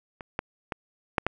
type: clicks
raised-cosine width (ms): 0.5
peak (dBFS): -23 / -12 / -15 / -7 / -9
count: 5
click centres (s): 0.208 / 0.391 / 0.722 / 1.182 / 1.266
effects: none